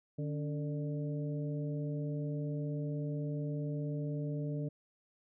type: harmonic tone with a mistuned harmonic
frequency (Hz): 148.7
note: D3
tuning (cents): +22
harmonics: 1 / 2 / 3 / 4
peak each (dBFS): -35 / -41 / -45 / -47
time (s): 0.18-4.69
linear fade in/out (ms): 10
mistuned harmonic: 2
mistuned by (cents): -72
effects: none